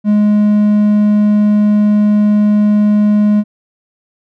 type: tone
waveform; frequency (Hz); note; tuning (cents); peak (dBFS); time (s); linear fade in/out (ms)
triangle; 208.9; G#3; +10; -5; 0.04-3.44; 50
effects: none